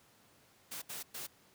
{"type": "noise bursts at uneven times", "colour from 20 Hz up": "white", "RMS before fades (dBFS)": -43, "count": 3, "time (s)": [[0.71, 0.82], [0.89, 1.03], [1.14, 1.27]], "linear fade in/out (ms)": 10, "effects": ["pink hiss -65 dBFS RMS until 1.54 s", "high-pass 100 Hz 12 dB/octave"]}